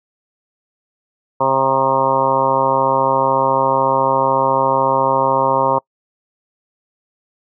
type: harmonic tone with a mistuned harmonic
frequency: 134 Hz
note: C3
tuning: 42 cents sharp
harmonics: 1 / 2 / 3 / 4 / 5 / 6 / 7 / 8 / 9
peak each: -28 / -27 / -25 / -18 / -24 / -24 / -16 / -20 / -27 dBFS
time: 1.4-5.79 s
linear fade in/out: 10 ms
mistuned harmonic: 9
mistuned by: +20 cents
effects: noise-tail reverb RT60 0.1 s tail -26 dB re dry